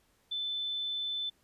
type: tone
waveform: sine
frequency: 3520 Hz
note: A7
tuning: in tune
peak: -32 dBFS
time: 0.31-1.3 s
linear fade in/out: 10 ms
effects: pink hiss -70 dBFS RMS until 1.43 s + resampled to 32000 Hz